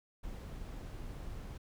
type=noise; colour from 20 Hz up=brown; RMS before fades=-44 dBFS; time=0.23-1.58 s; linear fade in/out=10 ms; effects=none